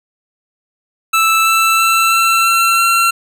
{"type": "tone with pitch steps", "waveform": "25% pulse", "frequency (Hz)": [1318.5, 1326.9, 1335.4, 1343.9, 1352.4, 1361.1], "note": ["E6", "E6", "E6", "E6", "E6", "F6"], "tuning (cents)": [0, 11, 22, 33, 44, -45], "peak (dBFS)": -6, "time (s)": [1.13, 3.11], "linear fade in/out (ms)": 10, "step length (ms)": 330, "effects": []}